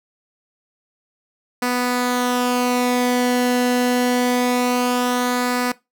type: tone with flanger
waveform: sawtooth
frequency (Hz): 247.2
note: B3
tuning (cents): +2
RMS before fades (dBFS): -19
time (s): 1.62-5.72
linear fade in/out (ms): 5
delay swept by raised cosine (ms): 0.3 to 0.85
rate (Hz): 0.24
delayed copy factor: -0.5
effects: noise-tail reverb RT60 0.2 s tail -19 dB re dry